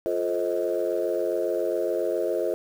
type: chord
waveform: sine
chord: F dominant seventh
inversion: none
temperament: just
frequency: 349.2 / 436.5 / 523.8 / 628.6 Hz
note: F4 / A4 / C5 / Eb5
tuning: 0 / -14 / +2 / +18 cents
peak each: -28 dBFS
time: 0.06-2.54 s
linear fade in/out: 0 ms
effects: tanh soft clip ceiling -15 dBFS + 8-bit